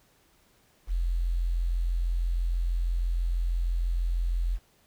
sine tone with quantisation, 43.09 Hz, F1, 22 cents flat, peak -24 dBFS, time 0.87-4.59 s, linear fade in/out 50 ms, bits 9, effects pink hiss -64 dBFS RMS until 4.86 s

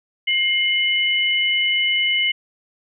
sine tone pair together, 2123 / 2974 Hz, C7 / F#7, +25 / +8 cents, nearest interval tritone, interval 583 cents, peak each -19 dBFS, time 0.27-2.32 s, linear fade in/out 10 ms, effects none

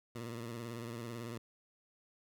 15% pulse tone with vibrato, 117 Hz, A#2, 7 cents sharp, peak -35 dBFS, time 0.15-1.38 s, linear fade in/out 5 ms, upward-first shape sine, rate 18 Hz, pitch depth 69 cents each way, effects none

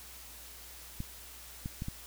clicks, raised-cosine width 5 ms, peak -24 dBFS, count 4, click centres 1.004 / 1.659 / 1.821 / 1.884 s, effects added 60 Hz sine -55 dBFS peak until 2.06 s + white hiss -50 dBFS RMS until 2.06 s

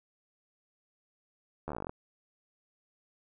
slowing click train, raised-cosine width 1 ms, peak -23 dBFS, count 13, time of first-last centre 1.68-1.895 s, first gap 12 ms, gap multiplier 1.07, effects none

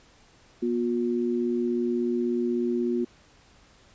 sine tone pair together, 241.6 / 358 Hz, B3 / F4, -38 / +43 cents, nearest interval perfect fifth, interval 681 cents, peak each -26 / -26 dBFS, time 0.62-3.05 s, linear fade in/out 10 ms, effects pink hiss -57 dBFS RMS until 3.94 s + resampled to 16000 Hz

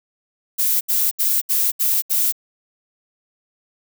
violet noise bursts, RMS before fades -18 dBFS, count 6, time 0.58-2.325 s, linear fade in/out 20 ms, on 230 ms, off 73 ms, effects none

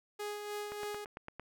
sawtooth tone with tremolo, 415.3 Hz, G#4, in tune, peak -33 dBFS, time 0.19-1.05 s, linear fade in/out 10 ms, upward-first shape sine, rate 3.3 Hz, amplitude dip 40%
click train, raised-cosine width 0.5 ms, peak -28 dBFS, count 7, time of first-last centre 0.72-1.396 s, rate 8.87 Hz
effects none

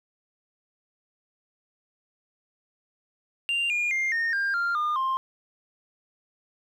sine tone with pitch steps, 2785 / 2424 / 2111 / 1837.4 / 1599.6 / 1392.5 / 1212.2 / 1055.3 Hz, F7 / D#7 / C7 / A#6 / G6 / F6 / D#6 / C6, -5 / -46 / +15 / -25 / +35 / -5 / -46 / +14 cents, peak -21 dBFS, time 3.49-5.17 s, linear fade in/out 0 ms, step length 210 ms, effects tanh soft clip ceiling -22 dBFS + 10-bit

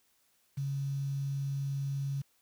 sine tone with quantisation, 138.59 Hz, C#3, in tune, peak -31 dBFS, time 0.57-2.22 s, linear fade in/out 10 ms, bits 9, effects white hiss -71 dBFS RMS until 2.41 s

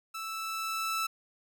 sawtooth tone with level ramp, 1318.5 Hz, E6, in tune, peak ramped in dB -33 to -25 dBFS, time 0.14-1.07 s, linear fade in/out 10 ms, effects none

